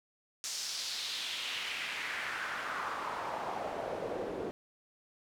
pink noise with band-pass filter sweep, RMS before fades -38 dBFS, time 0.44-4.51 s, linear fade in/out 0 ms, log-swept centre 6000 to 400 Hz, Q 2.3, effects none

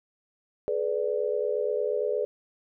sine chord, G# diminished, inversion none, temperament equal with one note detuned, 425.3 / 493.9 / 587.3 Hz, G#4 / B4 / D5, +41 / 0 / 0 cents, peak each -28 / -29 / -31 dBFS, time 0.68-2.25 s, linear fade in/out 0 ms, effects none

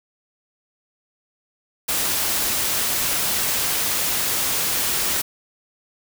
white noise, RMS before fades -22 dBFS, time 1.88-5.22 s, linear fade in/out 10 ms, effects none

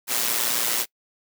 white noise with amplitude modulation, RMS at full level -21 dBFS, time 0.07-0.86 s, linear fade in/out 50 ms, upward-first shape sine, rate 118 Hz, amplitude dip 60%, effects noise-tail reverb RT60 0.1 s tail -24 dB re dry + high-pass 200 Hz 12 dB/octave

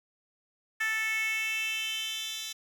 10% pulse tone with high-pass filter sweep, 440 Hz, A4, in tune, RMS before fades -32 dBFS, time 0.8-2.53 s, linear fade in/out 10 ms, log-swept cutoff 1800 to 4000 Hz, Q 5, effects 10-bit

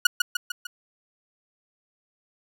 sawtooth tone with echo, 1455 Hz, F#6, 29 cents flat, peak -9 dBFS, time 0.05-0.07 s, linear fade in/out 5 ms, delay 150 ms, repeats 4, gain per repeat -5 dB, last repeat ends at 0.67 s, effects none

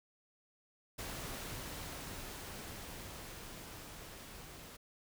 pink noise with level ramp, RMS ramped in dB -43 to -52 dBFS, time 0.98-4.77 s, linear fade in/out 10 ms, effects none

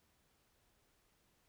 silence, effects pink hiss -75 dBFS RMS until 1.48 s

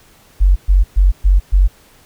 sine tone bursts, 46.77 Hz, F#1, 19 cents sharp, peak -6 dBFS, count 5, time 0.4-1.68 s, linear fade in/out 20 ms, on 160 ms, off 120 ms, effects pink hiss -48 dBFS RMS until 2.05 s

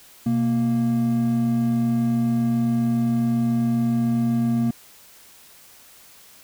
triangle tone pair together, 125.71 / 233.1 Hz, B2 / A#3, +31 / 0 cents, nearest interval major seventh, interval 1069 cents, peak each -23 / -17 dBFS, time 0.26-4.71 s, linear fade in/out 5 ms, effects white hiss -49 dBFS RMS until 6.43 s

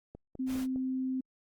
click train, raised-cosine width 2 ms, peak -32 dBFS, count 4, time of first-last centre 0.15-0.76 s, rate 4.92 Hz
sine tone, 260 Hz, C4, 11 cents flat, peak -30 dBFS, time 0.39-1.21 s, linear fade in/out 10 ms
pink noise, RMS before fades -45 dBFS, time 0.46-0.67 s, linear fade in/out 50 ms
effects Opus 32 kbps

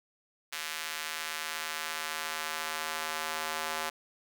square tone with high-pass filter sweep, 78.6 Hz, D#2, 18 cents sharp, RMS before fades -36 dBFS, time 0.52-3.9 s, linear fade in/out 10 ms, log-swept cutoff 1900 to 880 Hz, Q 0.9, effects none

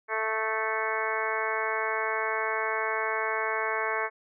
harmonic tone with a mistuned harmonic, 220 Hz, A3, in tune, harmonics 2 / 3 / 4 / 5 / 6 / 7 / 8 / 9 / 10, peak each -34 / -36 / -35 / -33 / -38 / -35 / -35 / -39 / -35 dBFS, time 0.08-4.1 s, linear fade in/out 50 ms, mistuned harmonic 6, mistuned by -16 cents, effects none

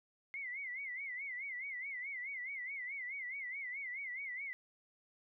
sine tone with vibrato, 2098 Hz, C7, 4 cents sharp, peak -40 dBFS, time 0.34-4.53 s, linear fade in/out 0 ms, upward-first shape sine, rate 4.7 Hz, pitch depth 130 cents each way, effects none

